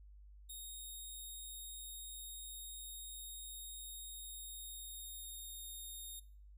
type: tone with pitch glide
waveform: 5% pulse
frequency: 3729 to 3705 Hz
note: A#7 to A#7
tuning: 0 to -11 cents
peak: -40 dBFS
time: 0.49-6.2 s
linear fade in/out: 10 ms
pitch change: -11 cents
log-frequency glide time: 4.05-5.66 s
effects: noise-tail reverb RT60 0.6 s tail -23 dB re dry + added 50 Hz sine -55 dBFS peak until 6.57 s